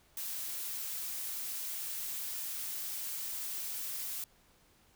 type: noise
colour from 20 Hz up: blue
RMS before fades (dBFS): -39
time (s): 0.17-4.24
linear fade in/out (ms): 2
effects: pink hiss -66 dBFS RMS until 4.95 s